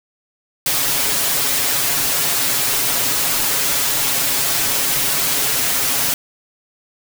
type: noise with comb filter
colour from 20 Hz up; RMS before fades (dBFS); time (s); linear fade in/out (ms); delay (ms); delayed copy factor
white; -18; 0.66-6.14; 2; 7.2; +1
effects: none